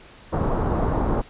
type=low-pass noise; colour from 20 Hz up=pink; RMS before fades=-22 dBFS; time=0.32-1.22 s; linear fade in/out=20 ms; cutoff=1100 Hz; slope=24 dB/octave; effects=pink hiss -47 dBFS RMS until 1.29 s + resampled to 8000 Hz